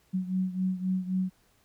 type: beating tone pair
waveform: sine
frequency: 185 / 188.8 Hz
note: F#3 / F#3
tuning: 0 / +35 cents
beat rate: 3.8 Hz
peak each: -28 / -32 dBFS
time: 0.13-1.3 s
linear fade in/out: 20 ms
effects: pink hiss -66 dBFS RMS until 1.64 s